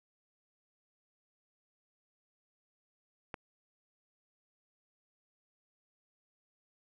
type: click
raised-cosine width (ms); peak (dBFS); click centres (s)
0.5; -24; 3.342
effects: none